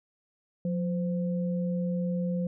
sine tone pair together, 178.47 / 516 Hz, F3 / C5, +38 / -24 cents, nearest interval octave + tritone, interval 1838 cents, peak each -27 / -35 dBFS, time 0.65-2.47 s, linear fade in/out 2 ms, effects none

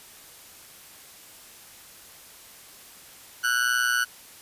40% pulse tone with amplitude modulation, 1480 Hz, F#6, in tune, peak -17 dBFS, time 3.43-4.05 s, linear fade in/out 20 ms, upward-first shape sine, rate 122 Hz, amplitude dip 85%, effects white hiss -48 dBFS RMS until 4.41 s + resampled to 32000 Hz

